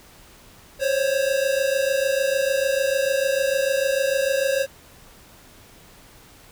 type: tone pair together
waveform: square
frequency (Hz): 529.3 / 556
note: C5 / C#5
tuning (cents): +20 / +5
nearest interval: minor second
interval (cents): 85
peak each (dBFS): -23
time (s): 0.79-4.67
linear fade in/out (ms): 50
effects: pink hiss -49 dBFS RMS until 6.51 s